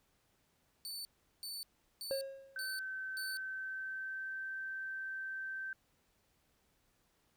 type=tone bursts; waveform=sawtooth; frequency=4512 Hz; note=C#8; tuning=30 cents sharp; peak=-39 dBFS; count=5; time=0.85-3.37 s; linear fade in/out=0 ms; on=200 ms; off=380 ms
type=tone with exponential decay; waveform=triangle; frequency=542 Hz; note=C#5; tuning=39 cents flat; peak=-30 dBFS; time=2.11-2.71 s; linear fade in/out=0 ms; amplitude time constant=130 ms
type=tone with pitch glide; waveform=sine; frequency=1538 to 1554.1 Hz; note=G6 to G6; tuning=-33 to -15 cents; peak=-39 dBFS; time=2.56-5.73 s; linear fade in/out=2 ms; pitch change=+18 cents; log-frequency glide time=3.36-4.48 s
effects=pink hiss -75 dBFS RMS until 7.36 s